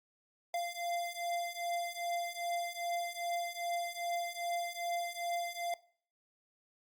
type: beating tone pair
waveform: square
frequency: 691 / 693.5 Hz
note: F5 / F5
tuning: -19 / -12 cents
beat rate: 2.5 Hz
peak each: -40 / -38 dBFS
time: 0.54-5.74 s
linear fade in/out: 2 ms
effects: noise-tail reverb RT60 0.5 s tail -20 dB re dry + Opus 48 kbps